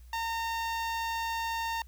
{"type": "tone with notch filter", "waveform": "sawtooth", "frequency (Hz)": 914, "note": "A#5", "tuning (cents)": -34, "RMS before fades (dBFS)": -33, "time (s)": [0.13, 1.82], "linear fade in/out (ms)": 2, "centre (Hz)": 9700, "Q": 0.96, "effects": ["added 60 Hz sine -48 dBFS peak until 1.87 s", "white hiss -66 dBFS RMS until 1.87 s"]}